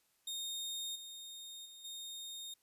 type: tone with level steps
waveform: sawtooth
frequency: 3690 Hz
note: A#7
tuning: 18 cents flat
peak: -36 / -44 / -49 / -41 dBFS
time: 0.27-2.54 s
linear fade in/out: 5 ms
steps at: 0.95 / 1.65 / 1.84 s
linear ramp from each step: 10 ms
effects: white hiss -75 dBFS RMS until 2.62 s + resampled to 32000 Hz